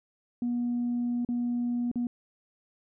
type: tone with dropouts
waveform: sine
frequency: 241.3 Hz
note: B3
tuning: 40 cents flat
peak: -25 dBFS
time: 0.42-2.07 s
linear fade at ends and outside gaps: 2 ms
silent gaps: 1.249-1.288 / 1.915-1.957 s
effects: tanh soft clip ceiling -23 dBFS